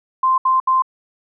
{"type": "tone bursts", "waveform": "sine", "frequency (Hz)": 1043, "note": "C6", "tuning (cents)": -6, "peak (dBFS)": -12, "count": 3, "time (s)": [0.23, 0.822], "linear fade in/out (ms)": 5, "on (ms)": 150, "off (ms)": 71, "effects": []}